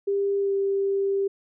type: tone with pitch glide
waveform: sine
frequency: 398.6 to 394 Hz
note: G4 to G4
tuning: +29 to +9 cents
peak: -21 dBFS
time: 0.07-1.28 s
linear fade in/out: 10 ms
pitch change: -20 cents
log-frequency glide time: 0.39-0.53 s
effects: none